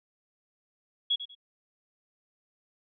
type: tone with echo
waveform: sine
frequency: 3341 Hz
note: G#7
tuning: 10 cents sharp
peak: -23 dBFS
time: 1.1-1.16 s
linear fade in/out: 10 ms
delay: 96 ms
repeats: 2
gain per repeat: -12 dB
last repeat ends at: 1.352 s
effects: none